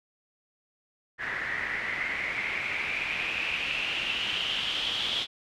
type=noise with low-pass filter sweep; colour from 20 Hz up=white; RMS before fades=-31 dBFS; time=1.18-5.27 s; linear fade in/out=50 ms; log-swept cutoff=1800 to 3400 Hz; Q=7.4; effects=none